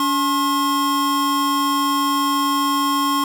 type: tone pair together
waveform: square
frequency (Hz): 284.3 / 1074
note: C#4 / C6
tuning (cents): +44 / +45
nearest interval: octave + major seventh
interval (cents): 2301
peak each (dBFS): -22 / -19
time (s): 0-3.24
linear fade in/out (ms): 2
effects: none